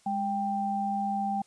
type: tone pair together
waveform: sine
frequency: 205.4 / 787.7 Hz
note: G#3 / G5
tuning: -19 / +8 cents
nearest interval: octave + major seventh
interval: 2327 cents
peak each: -32 / -28 dBFS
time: 0.06-1.42 s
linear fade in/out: 5 ms
effects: white hiss -62 dBFS RMS until 1.46 s + resampled to 22050 Hz